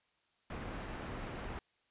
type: low-pass noise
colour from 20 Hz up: pink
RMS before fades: -43 dBFS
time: 0.5-1.59 s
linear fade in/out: 2 ms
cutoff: 2100 Hz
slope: 12 dB/octave
effects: white hiss -75 dBFS RMS until 1.9 s + resampled to 8000 Hz